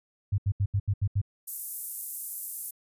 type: tone bursts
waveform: sine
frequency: 100 Hz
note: G2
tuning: 35 cents sharp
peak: -22 dBFS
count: 7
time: 0.32-1.216 s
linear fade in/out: 10 ms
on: 62 ms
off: 77 ms
type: high-pass noise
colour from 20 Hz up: white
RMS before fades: -34 dBFS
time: 1.47-2.71 s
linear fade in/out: 10 ms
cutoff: 9200 Hz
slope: 24 dB/octave
effects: resampled to 32000 Hz